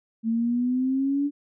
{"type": "exponential sweep", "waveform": "sine", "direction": "up", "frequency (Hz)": [223.2, 290], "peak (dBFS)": -21, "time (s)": [0.23, 1.31], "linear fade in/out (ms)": 50, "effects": []}